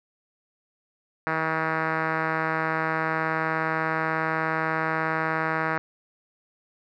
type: tone with low-pass filter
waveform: 5% pulse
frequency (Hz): 159.8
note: D#3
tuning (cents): +47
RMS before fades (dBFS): -26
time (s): 1.27-5.78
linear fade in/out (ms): 0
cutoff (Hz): 1700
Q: 1.7
effects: none